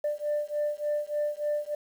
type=beating tone pair; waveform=sine; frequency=591 / 594.4 Hz; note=D5 / D5; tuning=+11 / +21 cents; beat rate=3.4 Hz; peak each=-29 dBFS; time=0.04-1.75 s; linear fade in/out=5 ms; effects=tanh soft clip ceiling -22 dBFS + 9-bit